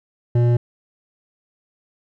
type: tone with hard clipping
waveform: sine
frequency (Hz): 120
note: B2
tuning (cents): -49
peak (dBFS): -15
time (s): 0.35-0.57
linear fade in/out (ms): 5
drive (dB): 10
effects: none